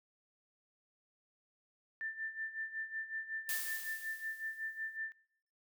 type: tone with tremolo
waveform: sine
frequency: 1779 Hz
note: A6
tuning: 19 cents sharp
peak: -36 dBFS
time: 2.01-5.12 s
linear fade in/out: 0 ms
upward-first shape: sine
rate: 5.4 Hz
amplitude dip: 80%
type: noise with exponential decay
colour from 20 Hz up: blue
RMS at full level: -37 dBFS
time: 3.49-4.97 s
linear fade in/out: 0 ms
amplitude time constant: 320 ms
effects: noise-tail reverb RT60 0.7 s tail -24 dB re dry